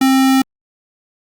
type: tone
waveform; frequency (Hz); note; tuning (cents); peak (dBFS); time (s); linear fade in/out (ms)
square; 265.3; C4; +24; -10; 0.01-0.42; 5
effects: Opus 48 kbps